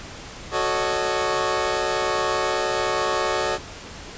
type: chord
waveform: 20% pulse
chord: D# half-diminished seventh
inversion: first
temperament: equal with one note detuned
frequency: 370 / 440 / 554.4 / 615.5 Hz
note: F#4 / A4 / C#5 / D#5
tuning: 0 / 0 / 0 / -19 cents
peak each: -22 dBFS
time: 0.51-3.59 s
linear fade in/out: 50 ms
effects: pink hiss -38 dBFS RMS until 4.17 s + resampled to 16000 Hz